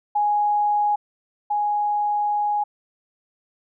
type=tone pair in turn; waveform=sine; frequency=830.6 / 830.6 Hz; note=G#5 / G#5; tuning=0 / 0 cents; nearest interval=unison; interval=0 cents; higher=neither; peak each=-17 / -19 dBFS; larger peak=first; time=0.15-0.96 / 1.5-2.64 s; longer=second; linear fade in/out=10 ms; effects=none